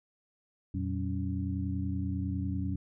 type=tone cluster; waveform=sine; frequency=87 / 117.2 / 188.3 / 279.9 Hz; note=F2 / A#2 / F#3 / C#4; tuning=-6 / +10 / +31 / +17 cents; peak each=-33 / -38 / -36 / -37 dBFS; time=0.74-2.76 s; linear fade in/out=5 ms; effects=none